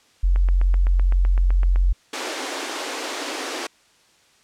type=tone; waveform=sine; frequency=44.87 Hz; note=F1; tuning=48 cents sharp; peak=-14 dBFS; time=0.23-1.93 s; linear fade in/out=10 ms
type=click train; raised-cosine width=0.5 ms; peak=-19 dBFS; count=12; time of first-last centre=0.36-1.759 s; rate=7.86 Hz
type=high-pass noise; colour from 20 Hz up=pink; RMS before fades=-28 dBFS; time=2.13-3.67 s; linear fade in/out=5 ms; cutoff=260 Hz; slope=96 dB/octave
effects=white hiss -57 dBFS RMS until 4.43 s + low-pass 7000 Hz 12 dB/octave